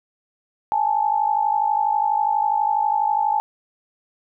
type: tone pair together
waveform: sine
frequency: 826.8 / 879 Hz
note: G#5 / A5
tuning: -8 / -2 cents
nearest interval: minor second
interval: 106 cents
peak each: -20 dBFS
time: 0.72-3.4 s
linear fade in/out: 0 ms
effects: none